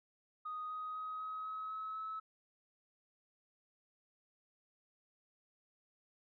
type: tone with pitch steps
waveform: sine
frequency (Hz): 1244.5 / 1253.2 / 1261.9 / 1270.6 / 1279.5 / 1288.4 / 1297.3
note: D#6 / D#6 / D#6 / D#6 / D#6 / E6 / E6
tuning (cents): 0 / +12 / +24 / +36 / +48 / -40 / -28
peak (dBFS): -39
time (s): 0.45-2.2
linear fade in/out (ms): 10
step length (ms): 250
effects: tanh soft clip ceiling -35 dBFS